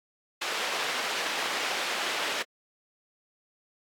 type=low-pass noise; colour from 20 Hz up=white; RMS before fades=-31 dBFS; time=0.41-2.43 s; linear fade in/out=10 ms; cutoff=3300 Hz; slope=12 dB/octave; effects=high-pass 400 Hz 12 dB/octave + AAC 64 kbps